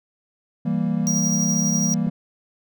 triangle chord, E diminished, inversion none, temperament equal with one note detuned, 165.29 / 196 / 233.1 Hz, E3 / G3 / Bb3, +5 / 0 / 0 cents, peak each -22 / -22 / -22 dBFS, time 0.65-2.1 s, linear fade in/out 10 ms
square tone with tremolo, 5730 Hz, F8, 44 cents sharp, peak -21 dBFS, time 1.07-1.94 s, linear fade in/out 0 ms, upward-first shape triangle, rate 12 Hz, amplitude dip 35%
click, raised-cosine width 2 ms, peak -22 dBFS, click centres 2.069 s
effects none

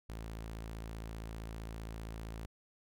sawtooth tone, 55.3 Hz, A1, 9 cents sharp, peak -38 dBFS, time 0.09-2.46 s, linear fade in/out 5 ms, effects none

